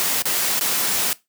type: noise with dropouts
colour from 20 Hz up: white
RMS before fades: -21 dBFS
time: 0-1.13 s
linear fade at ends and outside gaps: 0 ms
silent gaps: 0.221-0.255 / 0.594-0.61 s
effects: noise-tail reverb RT60 0.2 s tail -19 dB re dry + high-pass 150 Hz 12 dB/octave